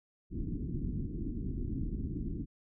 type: low-pass noise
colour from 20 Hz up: pink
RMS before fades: -36 dBFS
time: 0.3-2.46 s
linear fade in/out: 50 ms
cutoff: 340 Hz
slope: 48 dB/octave
effects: none